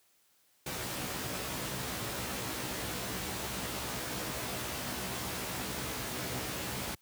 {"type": "noise with comb filter", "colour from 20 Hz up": "pink", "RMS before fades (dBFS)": -37, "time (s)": [0.66, 6.95], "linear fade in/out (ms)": 5, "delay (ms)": 16, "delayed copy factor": 1, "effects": ["white hiss -69 dBFS RMS until 7.01 s", "high-pass 80 Hz 12 dB/octave"]}